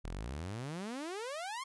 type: exponential sweep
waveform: sawtooth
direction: up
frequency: 37.38 to 1108 Hz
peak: -35 dBFS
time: 0.04-1.64 s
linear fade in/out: 10 ms
effects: resampled to 24000 Hz